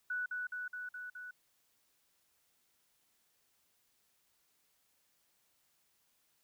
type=tone with echo; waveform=sine; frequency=1480 Hz; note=F#6; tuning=in tune; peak=-34 dBFS; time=0.1-0.26 s; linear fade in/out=5 ms; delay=210 ms; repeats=5; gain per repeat=-2 dB; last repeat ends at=1.31 s; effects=white hiss -75 dBFS RMS until 6.43 s